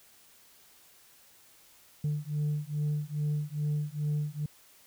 sine beating tone pair, 147.8 / 150.2 Hz, D3 / D3, +11 / +39 cents, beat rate 2.4 Hz, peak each -30 dBFS, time 2.04-4.46 s, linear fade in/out 5 ms, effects tanh soft clip ceiling -25 dBFS + white hiss -59 dBFS RMS until 4.86 s

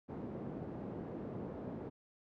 pink band-pass noise, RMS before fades -44 dBFS, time 0.08-1.9 s, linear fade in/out 20 ms, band 150 to 490 Hz, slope 12 dB/octave, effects none

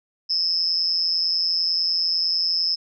sine tone with amplitude modulation, 5190 Hz, E8, 28 cents flat, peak -15 dBFS, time 0.29-2.76 s, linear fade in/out 20 ms, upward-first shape sine, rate 171 Hz, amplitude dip 95%, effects none

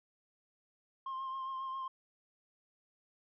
sine tone with vibrato, 1060 Hz, C6, 22 cents sharp, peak -35 dBFS, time 1.06-1.88 s, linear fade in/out 5 ms, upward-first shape triangle, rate 7.4 Hz, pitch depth 30 cents each way, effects tanh soft clip ceiling -36 dBFS

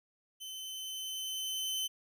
sawtooth tone with level ramp, 3058 Hz, G7, 44 cents flat, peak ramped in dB -39 to -29 dBFS, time 0.4-1.88 s, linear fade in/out 20 ms, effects none

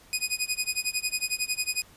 15% pulse tone with tremolo, 2489 Hz, D#7, in tune, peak -17 dBFS, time 0.13-1.82 s, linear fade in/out 0 ms, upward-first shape sine, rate 11 Hz, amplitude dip 95%, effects pink hiss -55 dBFS RMS until 1.96 s + resampled to 32000 Hz

